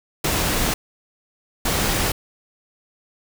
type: noise bursts at uneven times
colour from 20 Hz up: pink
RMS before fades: -21 dBFS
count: 2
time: 0.24-0.74 / 1.65-2.12 s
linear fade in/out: 5 ms
effects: none